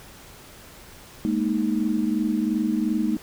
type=chord; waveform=sine; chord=Ab suspended second; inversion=none; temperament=equal with one note detuned; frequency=210.3 / 233.1 / 311.1 Hz; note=Ab3 / Bb3 / Eb4; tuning=+22 / 0 / 0 cents; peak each=-25 dBFS; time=1.25-3.17 s; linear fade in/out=0 ms; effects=pink hiss -46 dBFS RMS until 3.22 s